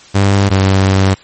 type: tone pair in turn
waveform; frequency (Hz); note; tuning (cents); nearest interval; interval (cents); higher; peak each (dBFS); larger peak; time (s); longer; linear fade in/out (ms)
sawtooth; 99.1 / 96.17; G2 / G2; +19 / -33; minor second; 52; first; -4; neither; 0.14-0.5 / 0.5-1.15; second; 20
effects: white hiss -40 dBFS RMS until 1.23 s + MP3 32 kbps